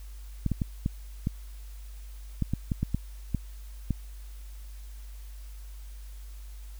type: clicks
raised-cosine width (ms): 5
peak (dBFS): -14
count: 12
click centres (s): 0.463 / 0.517 / 0.618 / 0.861 / 1.271 / 2.423 / 2.536 / 2.718 / 2.83 / 2.946 / 3.347 / 3.907
effects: added 50 Hz sine -40 dBFS peak until 6.79 s + white hiss -57 dBFS RMS until 6.79 s